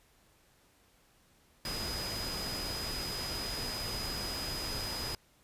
sine tone in noise, 4978 Hz, D#8, in tune, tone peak -38 dBFS, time 1.65-5.15 s, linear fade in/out 2 ms, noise pink, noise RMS -39 dBFS, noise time 1.65-5.15 s, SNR -2 dB, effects pink hiss -66 dBFS RMS until 5.43 s + resampled to 32000 Hz

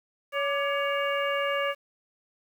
harmonic tone with a mistuned harmonic, 562 Hz, C#5, 24 cents sharp, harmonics 1 / 2 / 3 / 4 / 5, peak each -28 / -31 / -33 / -34 / -35 dBFS, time 0.32-1.75 s, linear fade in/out 50 ms, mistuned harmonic 2, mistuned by +79 cents, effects 9-bit

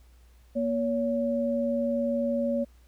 sine tone pair together, 237.3 / 564 Hz, A#3 / C#5, +31 / +30 cents, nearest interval octave + minor third, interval 1499 cents, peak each -27 / -27 dBFS, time 0.55-2.65 s, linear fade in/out 20 ms, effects added 60 Hz sine -53 dBFS peak until 2.87 s + pink hiss -65 dBFS RMS until 2.87 s

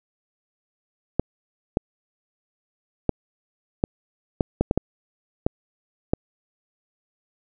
clicks, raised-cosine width 2 ms, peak -5 dBFS, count 10, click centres 1.196 / 1.771 / 3.093 / 3.839 / 4.408 / 4.61 / 4.711 / 4.776 / 5.465 / 6.135 s, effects none

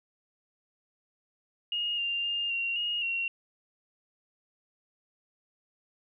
sine tone with pitch steps, 2859 / 2791 / 2814 / 2756 / 2864 / 2742 Hz, F7 / F7 / F7 / F7 / F7 / F7, +40 / -2 / +12 / -24 / +43 / -32 cents, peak -28 dBFS, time 1.72-3.28 s, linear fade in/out 2 ms, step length 260 ms, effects none

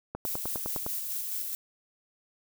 click train, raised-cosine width 1 ms, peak -20 dBFS, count 8, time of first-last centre 0.15-0.864 s, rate 9.8 Hz
violet noise with tremolo, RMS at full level -33 dBFS, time 0.25-1.55 s, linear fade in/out 0 ms, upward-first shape square, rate 4.7 Hz, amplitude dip 25%
effects none

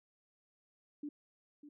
sine tone with echo, 293.7 Hz, D4, in tune, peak -39 dBFS, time 1.03-1.09 s, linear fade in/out 5 ms, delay 600 ms, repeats 1, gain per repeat -12 dB, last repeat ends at 1.69 s, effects none

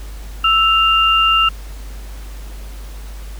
sine tone pair together, 1318.5 / 2794 Hz, E6 / F7, 0 / 0 cents, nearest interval octave + minor second, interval 1300 cents, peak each -13 dBFS, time 0.44-1.49 s, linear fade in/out 5 ms, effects added 50 Hz sine -28 dBFS peak until 3.39 s + pink hiss -41 dBFS RMS until 3.39 s

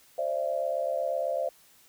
sine tone cluster, 528 / 596 / 674 Hz, C5 / D5 / E5, +16 / +25 / +38 cents, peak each -31 dBFS, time 0.18-1.49 s, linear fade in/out 5 ms, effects white hiss -59 dBFS RMS until 1.88 s

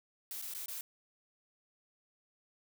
blue noise with dropouts, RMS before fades -42 dBFS, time 0.31-0.81 s, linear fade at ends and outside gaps 1 ms, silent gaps 0.416-0.423 / 0.538-0.548 / 0.659-0.682 s, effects none

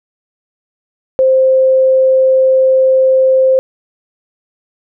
sine tone, 524 Hz, C5, 2 cents sharp, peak -6 dBFS, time 1.19-3.59 s, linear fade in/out 0 ms, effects none

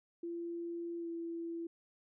sine tone with pitch glide, 340.6 to 335.1 Hz, F4 to E4, -43 to +29 cents, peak -38 dBFS, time 0.23-1.67 s, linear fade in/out 5 ms, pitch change -28 cents, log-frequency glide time 0.98-1.08 s, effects none

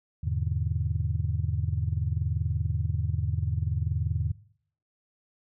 sine chord, E dominant seventh, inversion none, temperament just, 82.41 / 103.01 / 123.61 / 148.33 Hz, E2 / G#2 / B2 / D3, 0 / -14 / +2 / +18 cents, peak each -29 / -30 / -33 / -33 dBFS, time 0.23-4.32 s, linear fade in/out 10 ms, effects noise-tail reverb RT60 0.6 s tail -21 dB re dry + tanh soft clip ceiling -15 dBFS

